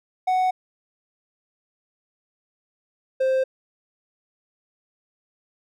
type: tone pair in turn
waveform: triangle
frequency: 742 / 524.7 Hz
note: F#5 / C5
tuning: +5 / +5 cents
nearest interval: tritone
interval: 600 cents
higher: first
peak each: -16 dBFS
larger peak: neither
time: 0.27-0.51 / 3.2-3.44 s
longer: neither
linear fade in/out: 10 ms
effects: none